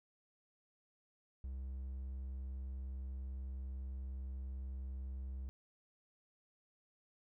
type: tone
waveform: triangle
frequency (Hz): 65.6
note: C2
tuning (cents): +5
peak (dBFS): -39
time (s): 1.44-5.49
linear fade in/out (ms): 0
effects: none